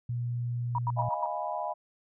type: tone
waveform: sine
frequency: 120.4 Hz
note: B2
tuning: 44 cents flat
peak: -29 dBFS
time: 0.09-1.09 s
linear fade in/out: 5 ms
type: tone bursts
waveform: sine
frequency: 960 Hz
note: B5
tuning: 49 cents flat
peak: -27 dBFS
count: 5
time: 0.75-1.26 s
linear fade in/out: 2 ms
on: 34 ms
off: 85 ms
type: chord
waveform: sine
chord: F half-diminished seventh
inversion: third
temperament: equal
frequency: 622.3 / 698.5 / 830.6 / 987.8 Hz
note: Eb5 / F5 / Ab5 / Cb6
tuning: 0 / 0 / 0 / 0 cents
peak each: -36 dBFS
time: 0.96-1.74 s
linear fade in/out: 20 ms
effects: none